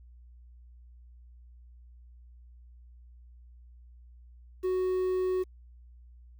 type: tone with quantisation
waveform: triangle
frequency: 370 Hz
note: F#4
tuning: in tune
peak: -24 dBFS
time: 4.63-5.44 s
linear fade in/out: 20 ms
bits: 9
effects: added 60 Hz sine -50 dBFS peak until 6.39 s